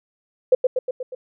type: tone with echo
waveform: sine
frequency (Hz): 509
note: C5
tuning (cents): -48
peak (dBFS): -9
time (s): 0.52-0.55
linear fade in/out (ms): 5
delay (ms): 120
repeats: 5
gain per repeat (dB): -4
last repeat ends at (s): 1.15
effects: none